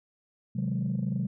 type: chord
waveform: sine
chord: Ab dominant seventh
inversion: first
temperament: equal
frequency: 130.81 / 155.56 / 185 / 207.7 Hz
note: C3 / Eb3 / Gb3 / Ab3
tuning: 0 / 0 / 0 / 0 cents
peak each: -30 / -35 / -30 / -32 dBFS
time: 0.55-1.27 s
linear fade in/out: 10 ms
effects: tanh soft clip ceiling -21 dBFS